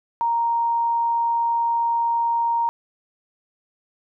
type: tone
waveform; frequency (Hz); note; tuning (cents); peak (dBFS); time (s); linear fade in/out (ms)
sine; 932.3; A#5; 0; -18; 0.21-2.69; 0
effects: none